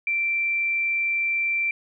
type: tone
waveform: sine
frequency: 2349 Hz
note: D7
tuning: in tune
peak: -21 dBFS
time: 0.07-1.71 s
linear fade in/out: 2 ms
effects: none